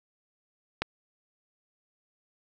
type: click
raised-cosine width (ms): 0.3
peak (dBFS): -11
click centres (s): 0.82
effects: none